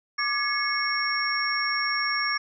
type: tone cluster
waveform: sine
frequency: 1183 / 1695 / 2181 / 5530 Hz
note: D6 / G#6 / C#7 / F8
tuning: +12 / +35 / -29 / -18 cents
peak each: -29 dBFS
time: 0.18-2.38 s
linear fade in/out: 10 ms
effects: none